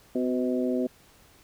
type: harmonic tone with a mistuned harmonic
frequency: 126.6 Hz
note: B2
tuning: 43 cents sharp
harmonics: 2 / 3 / 4 / 5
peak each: -26 / -30 / -32 / -34 dBFS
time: 0.15-0.87 s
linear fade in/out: 5 ms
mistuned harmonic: 3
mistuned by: -38 cents
effects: pink hiss -57 dBFS RMS until 1.43 s